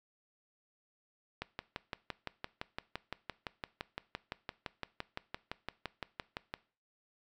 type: click train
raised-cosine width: 0.3 ms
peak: -21 dBFS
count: 31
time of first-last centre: 1.42-6.539 s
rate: 5.86 Hz
effects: noise-tail reverb RT60 0.4 s tail -20 dB re dry